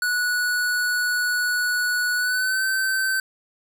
square tone with pitch glide, 1471 to 1541.5 Hz, F#6 to G6, -11 to -29 cents, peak -21 dBFS, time 0.02-3.2 s, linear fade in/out 2 ms, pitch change +82 cents, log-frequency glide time 2.16-2.64 s, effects none

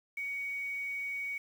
sine tone with quantisation, 2244 Hz, C#7, 21 cents sharp, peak -34 dBFS, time 0.17-1.38 s, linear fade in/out 5 ms, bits 9, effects none

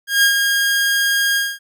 sawtooth tone with ADSR envelope, 1624 Hz, G#6, 39 cents flat, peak -6 dBFS, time 0.07-1.59 s, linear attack 160 ms, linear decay 94 ms, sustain -5 dB, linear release 230 ms, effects none

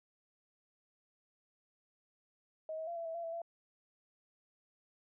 sine tone with pitch steps, 632 / 640 / 684 / 670 / 653 / 680 / 661 / 676 Hz, D#5 / D#5 / F5 / E5 / E5 / F5 / E5 / E5, +27 / +49 / -36 / +28 / -17 / -46 / +5 / +43 cents, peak -38 dBFS, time 2.69-3.418 s, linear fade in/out 2 ms, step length 91 ms, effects none

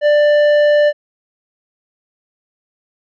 sine tone with tanh clipping, 591 Hz, D5, 11 cents sharp, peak -10 dBFS, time 0.01-0.93 s, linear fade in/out 50 ms, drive 10 dB, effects none

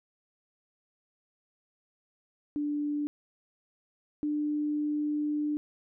sine tone pair in turn, 293.7 / 297.8 Hz, D4 / D4, 0 / +24 cents, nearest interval unison, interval 24 cents, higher second, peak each -28 / -27 dBFS, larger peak second, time 2.56-3.07 / 4.23-5.57 s, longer second, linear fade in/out 0 ms, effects none

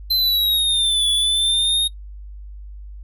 square exponential two-way sweep, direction down then up, 4100 to 3422 to 3731 Hz, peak -16 dBFS, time 0.1-1.88 s, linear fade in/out 10 ms, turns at 1.09 s, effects noise-tail reverb RT60 0.1 s tail -21 dB re dry + added 50 Hz sine -33 dBFS peak until 3.03 s

